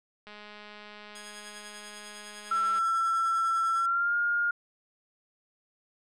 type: click train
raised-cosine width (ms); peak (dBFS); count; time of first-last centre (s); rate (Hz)
0.3; -31; 527; 0.27-2.787; 209
type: tone with tremolo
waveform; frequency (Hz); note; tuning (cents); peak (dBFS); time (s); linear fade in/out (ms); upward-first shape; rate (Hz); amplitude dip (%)
5% pulse; 1661; G#6; 0; -30; 1.15-3.86; 5; triangle; 10; 55
type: tone with pitch glide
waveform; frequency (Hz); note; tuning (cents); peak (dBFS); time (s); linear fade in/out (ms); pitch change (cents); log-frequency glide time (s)
sine; 1342 to 1416.9; E6 to F6; +31 to +25; -24; 2.51-4.51; 5; +94; 3.75-4.15
effects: resampled to 22050 Hz